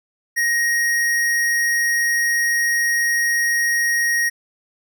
square tone, 1877 Hz, A#6, 11 cents sharp, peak -17 dBFS, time 0.36-4.3 s, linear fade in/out 20 ms, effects none

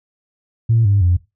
sine tone with pitch steps, 114.2 / 100.57 / 88.57 Hz, A#2 / G2 / F2, -35 / +45 / +25 cents, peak -10 dBFS, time 0.69-1.17 s, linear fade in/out 10 ms, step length 160 ms, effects noise-tail reverb RT60 0.2 s tail -17 dB re dry + tanh soft clip ceiling -6 dBFS

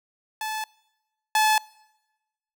sawtooth tone pair in turn, 868 / 863.6 Hz, A5 / A5, -24 / -33 cents, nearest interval unison, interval 9 cents, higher first, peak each -24 / -14 dBFS, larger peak second, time 0.41-0.64 / 1.35-1.58 s, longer neither, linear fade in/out 2 ms, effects noise-tail reverb RT60 1.0 s tail -24 dB re dry

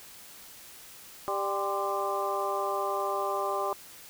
harmonic tone with a mistuned harmonic, 197.5 Hz, G3, 13 cents sharp, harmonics 2 / 3 / 4 / 5 / 6, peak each -34 / -34 / -34 / -34 / -34 dBFS, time 1.28-3.73 s, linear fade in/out 0 ms, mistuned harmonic 5, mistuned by +85 cents, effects white hiss -49 dBFS RMS until 4.09 s

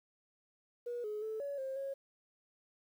sine tone with pitch steps, 481.4 / 423 / 437.5 / 565 / 532 / 547 Hz, B4 / G#4 / A4 / C#5 / C5 / C#5, -44 / +32 / -10 / +33 / +29 / -23 cents, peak -36 dBFS, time 0.86-1.94 s, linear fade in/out 10 ms, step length 180 ms, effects tanh soft clip ceiling -32 dBFS + 11-bit

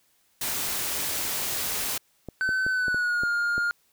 white noise, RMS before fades -29 dBFS, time 0.41-1.98 s, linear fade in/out 5 ms
clicks, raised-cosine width 2 ms, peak -22 dBFS, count 7, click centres 2.287 / 2.491 / 2.665 / 2.882 / 2.945 / 3.235 / 3.58 s
triangle tone with pitch glide, 1524 to 1413.8 Hz, G6 to F6, -49 to +21 cents, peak -21 dBFS, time 2.41-3.71 s, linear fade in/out 0 ms, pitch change -130 cents, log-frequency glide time 2.69-3.28 s
effects white hiss -66 dBFS RMS until 3.92 s

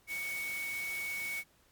sine tone in noise, 2229 Hz, C#7, 9 cents sharp, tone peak -35 dBFS, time 0.07-1.44 s, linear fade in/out 50 ms, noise white, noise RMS -45 dBFS, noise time 0.07-1.44 s, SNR +7 dB, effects pink hiss -67 dBFS RMS until 1.71 s + MP3 96 kbps

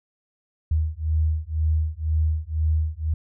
sine beating tone pair, 77.5 / 79.5 Hz, D#2 / D#2, -6 / +38 cents, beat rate 2 Hz, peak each -23 dBFS, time 0.71-3.14 s, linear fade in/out 5 ms, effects none

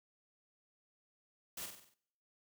white noise with echo, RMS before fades -44 dBFS, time 1.57-1.66 s, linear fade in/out 5 ms, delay 47 ms, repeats 6, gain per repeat -5 dB, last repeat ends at 1.942 s, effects noise-tail reverb RT60 0.8 s tail -25 dB re dry

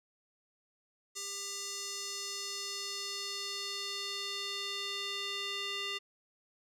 square tone with band-pass filter sweep, 398.9 Hz, G4, 30 cents sharp, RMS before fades -39 dBFS, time 1.15-5.99 s, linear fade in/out 20 ms, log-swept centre 6500 to 3200 Hz, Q 2.2, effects none

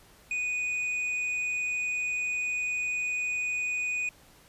sine tone with hard clipping, 2478 Hz, D#7, 8 cents flat, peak -29 dBFS, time 0.31-4.09 s, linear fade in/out 2 ms, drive 4 dB, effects pink hiss -57 dBFS RMS until 4.48 s + resampled to 32000 Hz

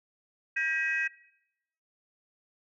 sine tone cluster, 1603 / 1912 / 2536 Hz, G6 / A#6 / D#7, +38 / +43 / +32 cents, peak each -30 / -30 / -31 dBFS, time 0.56-1.08 s, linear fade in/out 10 ms, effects noise-tail reverb RT60 0.8 s tail -19 dB re dry + tanh soft clip ceiling -19 dBFS

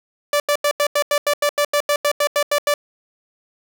sawtooth tone bursts, 583 Hz, D5, 13 cents flat, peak -11 dBFS, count 16, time 0.33-2.74 s, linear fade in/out 2 ms, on 70 ms, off 86 ms, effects none

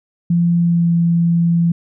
sine tone with pitch glide, 171.5 to 169.43 Hz, F3 to E3, -31 to +48 cents, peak -11 dBFS, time 0.3-1.72 s, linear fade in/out 5 ms, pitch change -21 cents, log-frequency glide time 0.58-0.93 s, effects none

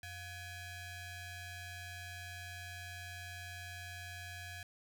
sawtooth ring-modulated tone, 800 Hz, G5, 35 cents sharp, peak -38 dBFS, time 0.03-4.63 s, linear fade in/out 2 ms, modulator 890 Hz, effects none

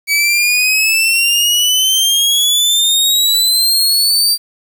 sawtooth exponential sweep, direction up, 2269 to 4699 Hz, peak -7 dBFS, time 0.07-4.38 s, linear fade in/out 50 ms, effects 7-bit

